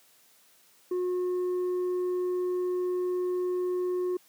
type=tone with tanh clipping; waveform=sine; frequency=361.6 Hz; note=F#4; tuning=40 cents flat; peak=-27 dBFS; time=0.91-4.17 s; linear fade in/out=5 ms; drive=3 dB; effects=white hiss -61 dBFS RMS until 4.28 s + high-pass 150 Hz 12 dB/octave